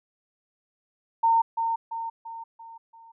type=tone with echo; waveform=sine; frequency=913 Hz; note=A#5; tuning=36 cents flat; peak=-17 dBFS; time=1.23-1.42 s; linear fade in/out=10 ms; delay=340 ms; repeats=5; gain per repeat=-6 dB; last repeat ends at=3.12 s; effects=none